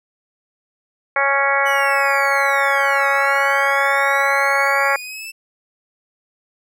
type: harmonic tone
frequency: 277.2 Hz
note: C#4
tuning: in tune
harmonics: 2 / 3 / 4 / 5 / 6 / 7 / 8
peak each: -22 / -22 / -22 / -22 / -22 / -22 / -22 dBFS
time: 1.16-4.96 s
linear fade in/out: 2 ms
type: linear two-way sweep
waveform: sawtooth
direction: down then up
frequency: 3000 to 1244.5 to 2666 Hz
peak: -26 dBFS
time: 1.65-5.32 s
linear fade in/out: 20 ms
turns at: 3.08 s
effects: none